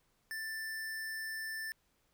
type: tone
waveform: square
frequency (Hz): 1770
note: A6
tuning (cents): +10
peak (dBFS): -39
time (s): 0.31-1.72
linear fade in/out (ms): 0
effects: pink hiss -75 dBFS RMS until 2.13 s